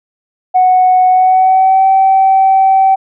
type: tone with pitch glide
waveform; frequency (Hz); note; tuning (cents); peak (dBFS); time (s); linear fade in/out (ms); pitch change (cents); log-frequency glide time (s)
sine; 739 to 769.5; F#5 to G5; -2 to -32; -4; 0.54-2.96; 20; +70; 1.09-1.87
effects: tanh soft clip ceiling -1 dBFS